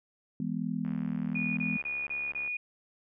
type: chord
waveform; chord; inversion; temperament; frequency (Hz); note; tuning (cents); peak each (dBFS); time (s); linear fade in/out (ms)
sine; E major; none; just; 164.81 / 206 / 247.2; E3 / G#3 / B3; 0 / -14 / +2; -35 / -34 / -34; 0.4-1.77; 2
type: click train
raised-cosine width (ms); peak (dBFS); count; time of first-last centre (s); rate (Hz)
0.5; -34; 116; 0.85-2.477; 70.7
type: tone bursts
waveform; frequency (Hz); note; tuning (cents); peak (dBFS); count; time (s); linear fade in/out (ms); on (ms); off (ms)
sine; 2455; D#7; -24; -31; 5; 1.35-2.57; 5; 220; 30
effects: none